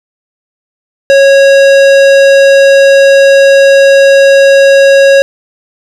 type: tone with tanh clipping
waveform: sine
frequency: 550 Hz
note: C#5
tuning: 14 cents flat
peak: -3 dBFS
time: 1.1-5.22 s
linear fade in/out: 0 ms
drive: 18 dB
effects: none